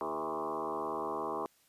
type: tone with frequency modulation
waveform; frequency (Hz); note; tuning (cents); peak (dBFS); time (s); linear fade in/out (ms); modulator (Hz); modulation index
sine; 731; F#5; -21; -33; 0.01-1.46; 0; 77; 5.5
effects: white hiss -68 dBFS RMS until 1.68 s + resampled to 32000 Hz